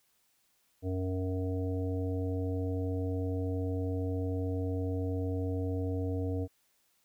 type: harmonic tone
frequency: 92.9 Hz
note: F#2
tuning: 7 cents sharp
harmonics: 1 / 3 / 5 / 7 / 8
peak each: -32 / -36 / -38 / -45 / -53 dBFS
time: 0.82-6.48 s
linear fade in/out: 50 ms
effects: white hiss -72 dBFS RMS until 7.04 s